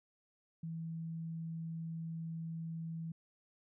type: tone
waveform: sine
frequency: 163.7 Hz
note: E3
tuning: 12 cents flat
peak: -39 dBFS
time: 0.63-3.12 s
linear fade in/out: 5 ms
effects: none